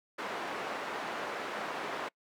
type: band-pass noise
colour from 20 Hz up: white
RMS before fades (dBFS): -38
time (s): 0.18-2.09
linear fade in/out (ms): 10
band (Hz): 300 to 1400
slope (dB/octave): 12
effects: noise-tail reverb RT60 0.1 s tail -25 dB re dry